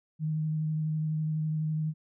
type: tone with vibrato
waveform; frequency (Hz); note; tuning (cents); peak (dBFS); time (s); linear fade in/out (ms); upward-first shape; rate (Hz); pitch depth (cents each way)
sine; 155.56; D#3; 0; -27; 0.19-1.94; 50; triangle; 12; 18
effects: none